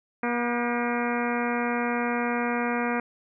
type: harmonic tone with a mistuned harmonic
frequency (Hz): 240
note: B3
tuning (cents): -49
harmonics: 1 / 2 / 3 / 4 / 5 / 6 / 7 / 8 / 9 / 10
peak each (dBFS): -28 / -31 / -33 / -34 / -35 / -36 / -36 / -37 / -38 / -38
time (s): 0.23-3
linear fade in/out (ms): 2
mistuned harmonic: 7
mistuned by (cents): -81
effects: none